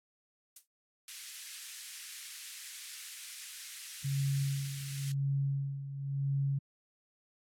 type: noise with exponential decay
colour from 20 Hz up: violet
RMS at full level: -40 dBFS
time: 0.56-0.67 s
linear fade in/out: 5 ms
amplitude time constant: 23 ms
type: high-pass noise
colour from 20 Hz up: white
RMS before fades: -44 dBFS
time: 1.08-5.12 s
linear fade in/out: 2 ms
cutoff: 1700 Hz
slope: 24 dB/octave
type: tone with tremolo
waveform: sine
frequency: 138.59 Hz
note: C#3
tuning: in tune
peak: -28 dBFS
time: 4.04-6.59 s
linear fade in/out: 10 ms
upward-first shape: sine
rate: 0.95 Hz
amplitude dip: 70%
effects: low-pass 11000 Hz 12 dB/octave + AAC 64 kbps